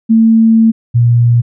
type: tone pair in turn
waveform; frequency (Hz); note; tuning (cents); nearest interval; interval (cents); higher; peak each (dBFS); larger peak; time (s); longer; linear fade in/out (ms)
sine; 224.6 / 118.98; A3 / A#2; +36 / +36; major seventh; 1100; first; -4 / -5; first; 0.09-0.72 / 0.94-1.42; first; 20
effects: none